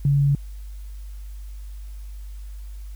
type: tone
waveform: sine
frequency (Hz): 141.2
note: C#3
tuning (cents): +32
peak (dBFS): -15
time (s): 0.05-0.35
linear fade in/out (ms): 2
effects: added 50 Hz sine -33 dBFS peak until 2.95 s + white hiss -56 dBFS RMS until 2.95 s